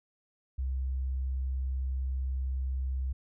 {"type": "tone", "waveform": "sine", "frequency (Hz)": 65.41, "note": "C2", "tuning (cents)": 0, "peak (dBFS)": -29, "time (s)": [0.58, 3.13], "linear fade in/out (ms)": 10, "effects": []}